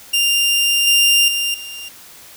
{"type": "tone with level steps", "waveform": "sawtooth", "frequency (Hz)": 2794, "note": "F7", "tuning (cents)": 0, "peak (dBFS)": [-10, -7, -14, -26], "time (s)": [0.13, 1.89], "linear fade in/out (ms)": 10, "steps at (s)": [0.87, 1.28, 1.54], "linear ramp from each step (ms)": 2, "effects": ["white hiss -41 dBFS RMS until 2.36 s"]}